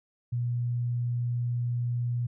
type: tone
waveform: sine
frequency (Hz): 120.8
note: B2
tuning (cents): -38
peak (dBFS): -26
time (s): 0.32-2.27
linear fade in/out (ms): 10
effects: none